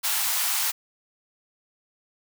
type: high-pass noise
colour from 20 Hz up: white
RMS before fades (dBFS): -25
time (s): 0.03-0.72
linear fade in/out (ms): 20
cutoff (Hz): 710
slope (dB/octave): 48
effects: none